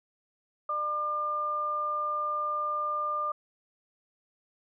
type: tone pair together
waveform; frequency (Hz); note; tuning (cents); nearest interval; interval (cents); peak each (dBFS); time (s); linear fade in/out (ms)
sine; 600 / 1200; D5 / D6; +37 / +37; octave; 1200; -38 / -28; 0.69-3.32; 5
effects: none